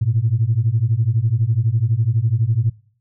sine beating tone pair, 107.2 / 119.2 Hz, A2 / A#2, -45 / +39 cents, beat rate 12 Hz, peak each -17 dBFS, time 0.01-2.7 s, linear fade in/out 10 ms, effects noise-tail reverb RT60 0.5 s tail -22 dB re dry + tanh soft clip ceiling -7 dBFS

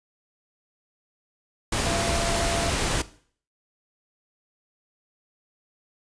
sine tone in noise, 679 Hz, F5, 49 cents flat, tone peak -29 dBFS, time 1.86-2.7 s, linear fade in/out 5 ms, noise pink, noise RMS -25 dBFS, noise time 1.72-3.02 s, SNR -7 dB, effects noise-tail reverb RT60 0.5 s tail -17 dB re dry + resampled to 22050 Hz

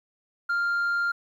sine tone, 1396.9 Hz, F6, in tune, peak -20 dBFS, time 0.49-1.12 s, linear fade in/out 10 ms, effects tanh soft clip ceiling -22 dBFS + 10-bit

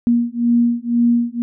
sine beating tone pair, 236.2 / 238.2 Hz, A#3 / A#3, +23 / +38 cents, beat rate 2 Hz, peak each -16 dBFS, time 0.07-1.42 s, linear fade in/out 0 ms, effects none

